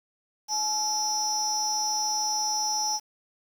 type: tone cluster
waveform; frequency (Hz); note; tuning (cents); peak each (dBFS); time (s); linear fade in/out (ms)
sine; 853 / 5320 / 5830; G#5 / E8 / F#8; +46 / +15 / -26; -28; 0.48-3; 50
effects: tanh soft clip ceiling -19 dBFS + 8-bit